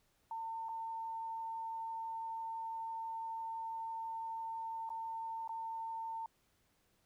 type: tone with dropouts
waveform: sine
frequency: 903 Hz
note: A5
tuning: 45 cents sharp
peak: -39 dBFS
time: 0.31-6.26 s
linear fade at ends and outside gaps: 2 ms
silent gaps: 0.686-0.69 / 4.892-4.902 / 5.477-5.492 s
effects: pink hiss -75 dBFS RMS until 7.05 s